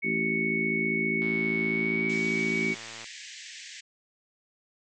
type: tone with pitch glide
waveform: sine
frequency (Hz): 2217 to 2252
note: C#7 to C#7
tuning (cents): 0 to +27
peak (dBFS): -27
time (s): 0.02-2.75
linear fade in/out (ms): 20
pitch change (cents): +27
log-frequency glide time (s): 1.66-2.12
type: harmonic tone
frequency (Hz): 55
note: A1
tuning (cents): 0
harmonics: 3 / 4 / 5 / 6 / 7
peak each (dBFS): -36 / -32 / -36 / -36 / -33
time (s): 0.03-2.76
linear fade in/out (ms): 50
type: click train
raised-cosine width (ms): 0.3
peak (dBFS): -28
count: 207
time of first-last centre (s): 1.22-3.043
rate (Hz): 113
type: band-pass noise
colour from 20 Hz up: pink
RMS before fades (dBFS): -44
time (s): 2.09-3.81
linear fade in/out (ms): 10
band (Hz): 1700 to 7800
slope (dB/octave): 96
effects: none